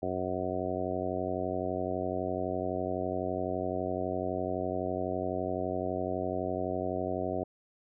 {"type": "harmonic tone", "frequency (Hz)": 91.9, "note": "F#2", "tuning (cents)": -11, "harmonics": [1, 2, 3, 4, 5, 6, 7, 8], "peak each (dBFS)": [-41, -41, -38, -37, -39, -39, -36, -39], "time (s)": [0.02, 7.44], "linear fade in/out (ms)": 10, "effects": []}